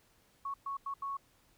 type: tone bursts at uneven times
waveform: sine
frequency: 1107 Hz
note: C#6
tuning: 3 cents flat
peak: -35 dBFS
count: 4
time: 0.45-0.54 / 0.66-0.77 / 0.86-0.94 / 1.02-1.17 s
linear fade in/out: 5 ms
effects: pink hiss -68 dBFS RMS until 1.57 s